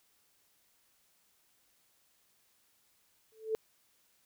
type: tone with exponential growth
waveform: sine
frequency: 440 Hz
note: A4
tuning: in tune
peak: -26 dBFS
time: 3.32-3.55 s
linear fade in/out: 0 ms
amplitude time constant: 49 ms
effects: white hiss -71 dBFS RMS until 4.25 s